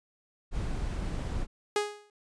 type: noise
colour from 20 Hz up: brown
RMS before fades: -32 dBFS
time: 0.51-1.47 s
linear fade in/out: 50 ms
type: tone with exponential decay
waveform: sawtooth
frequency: 415.3 Hz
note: G#4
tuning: in tune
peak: -19 dBFS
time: 1.76-2.1 s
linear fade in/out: 2 ms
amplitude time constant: 72 ms
effects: resampled to 22050 Hz

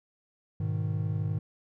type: chord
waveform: triangle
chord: G# minor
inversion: none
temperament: equal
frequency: 103.83 / 123.47 / 155.56 Hz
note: G#2 / B2 / D#3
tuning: 0 / 0 / 0 cents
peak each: -28 / -34 / -30 dBFS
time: 0.6-1.39 s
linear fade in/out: 5 ms
effects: none

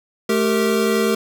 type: tone cluster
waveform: square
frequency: 217 / 391.2 / 461.8 Hz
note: A3 / G4 / A#4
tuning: -24 / -4 / -16 cents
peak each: -21 dBFS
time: 0.29-1.15 s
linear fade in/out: 5 ms
effects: none

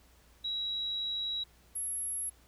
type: tone pair in turn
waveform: sine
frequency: 3876 / 11206 Hz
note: B7 / F9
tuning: -33 / +5 cents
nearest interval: octave + tritone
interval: 1838 cents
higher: second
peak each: -32 / -33 dBFS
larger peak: first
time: 0.44-1.44 / 1.75-2.3 s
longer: first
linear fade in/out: 10 ms
effects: added 60 Hz sine -61 dBFS peak until 2.47 s + pink hiss -64 dBFS RMS until 2.47 s

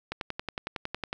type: click train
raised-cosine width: 0.3 ms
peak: -16 dBFS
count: 12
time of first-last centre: 0.12-1.129 s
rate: 10.9 Hz
effects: none

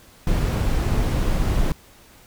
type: noise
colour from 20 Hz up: brown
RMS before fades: -20 dBFS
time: 0.27-1.72 s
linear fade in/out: 2 ms
effects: pink hiss -50 dBFS RMS until 2.26 s

